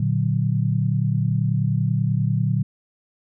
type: chord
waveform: sine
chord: Bb augmented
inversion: none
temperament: equal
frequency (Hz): 116.54 / 146.83 / 185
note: Bb2 / D3 / F#3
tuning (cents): 0 / 0 / 0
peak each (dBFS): -21 / -22 / -25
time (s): 0-2.63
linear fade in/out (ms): 5
effects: none